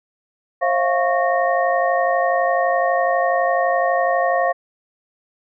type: tone cluster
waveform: sine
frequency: 535 / 648 / 700 / 1103 / 1846 Hz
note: C5 / E5 / F5 / C#6 / A#6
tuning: +38 / -30 / +4 / -9 / -17 cents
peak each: -21 / -27 / -18 / -24 / -25 dBFS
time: 0.61-4.53 s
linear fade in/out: 20 ms
effects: none